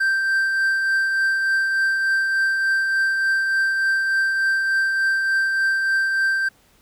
triangle tone with tremolo, 1568 Hz, G6, in tune, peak -14 dBFS, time 0-6.49 s, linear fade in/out 10 ms, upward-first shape triangle, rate 3.4 Hz, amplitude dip 35%, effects pink hiss -57 dBFS RMS until 6.81 s

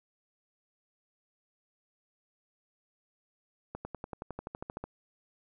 accelerating click train, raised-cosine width 1 ms, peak -24 dBFS, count 14, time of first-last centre 3.75-4.84 s, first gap 100 ms, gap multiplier 0.97, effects none

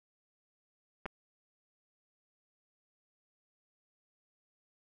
clicks, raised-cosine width 0.5 ms, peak -24 dBFS, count 2, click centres 1.057 / 1.062 s, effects none

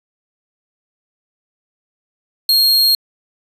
45% pulse tone, 4247 Hz, C8, 25 cents sharp, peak -9 dBFS, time 2.49-2.95 s, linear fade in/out 2 ms, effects resampled to 32000 Hz

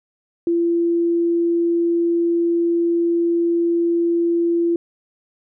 sine tone, 340 Hz, F4, 46 cents flat, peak -15 dBFS, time 0.47-4.76 s, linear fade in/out 2 ms, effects none

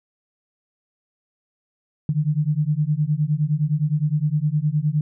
sine beating tone pair, 146 / 155.7 Hz, D3 / D#3, -10 / +2 cents, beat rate 9.7 Hz, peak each -21 / -21 dBFS, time 2.09-5.01 s, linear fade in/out 2 ms, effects none

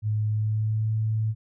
sine tone with pitch glide, 107 to 109.63 Hz, A2 to A2, -48 to -6 cents, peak -22 dBFS, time 0.02-1.35 s, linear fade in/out 50 ms, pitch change +42 cents, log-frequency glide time 0.28-0.91 s, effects none

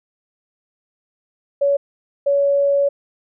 sine tone bursts at uneven times, 563 Hz, C#5, 27 cents sharp, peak -13 dBFS, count 2, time 1.61-1.77 / 2.26-2.89 s, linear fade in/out 10 ms, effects none

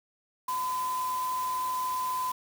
sine tone in noise, 1015 Hz, B5, 47 cents sharp, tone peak -28 dBFS, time 0.48-2.32 s, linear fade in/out 5 ms, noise white, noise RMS -42 dBFS, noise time 0.48-2.32 s, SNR +11 dB, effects none

